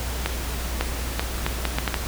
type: accelerating click train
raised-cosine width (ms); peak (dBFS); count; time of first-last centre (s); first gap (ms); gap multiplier
0.3; -6; 8; 0.26-1.942; 550; 0.7
effects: added 60 Hz sine -28 dBFS peak until 2.07 s + pink hiss -32 dBFS RMS until 2.07 s